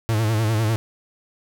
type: tone with vibrato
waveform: 45% pulse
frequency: 110 Hz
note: A2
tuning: in tune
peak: -18 dBFS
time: 0.09-0.76 s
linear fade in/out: 0 ms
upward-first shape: sine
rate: 10 Hz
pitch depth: 81 cents each way
effects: none